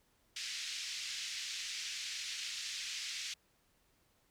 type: band-pass noise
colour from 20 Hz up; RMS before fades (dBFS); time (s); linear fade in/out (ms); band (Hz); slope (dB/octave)
white; -42; 0.36-3.34; 5; 2000 to 6100; 24
effects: pink hiss -73 dBFS RMS until 4.3 s